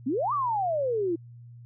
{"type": "exponential two-way sweep", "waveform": "sine", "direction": "up then down", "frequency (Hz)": [233.5, 1215, 324], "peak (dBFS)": -24, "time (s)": [0.06, 1.16], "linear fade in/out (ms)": 10, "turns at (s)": 0.33, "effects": ["added 119 Hz sine -44 dBFS peak until 1.65 s"]}